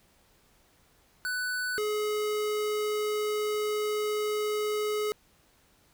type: tone pair in turn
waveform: square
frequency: 1492 / 422.8 Hz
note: F#6 / G#4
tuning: +14 / +31 cents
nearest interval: octave + minor seventh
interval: 2183 cents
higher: first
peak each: -30 / -28 dBFS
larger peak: second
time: 1.25-1.78 / 1.78-5.12 s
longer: second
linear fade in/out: 0 ms
effects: pink hiss -64 dBFS RMS until 5.93 s